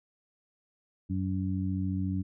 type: harmonic tone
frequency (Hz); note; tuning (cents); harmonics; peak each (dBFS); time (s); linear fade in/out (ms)
94.1; F#2; +30; 1 / 2 / 3; -31 / -32 / -35; 1.09-2.23; 20
effects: none